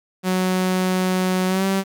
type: tone with pitch glide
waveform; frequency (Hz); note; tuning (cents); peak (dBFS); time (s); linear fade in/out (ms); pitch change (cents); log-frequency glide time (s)
sawtooth; 185 to 193.3; F#3 to G3; 0 to -24; -14; 0.23-1.84; 50; +76; 1.47-1.65
effects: 8-bit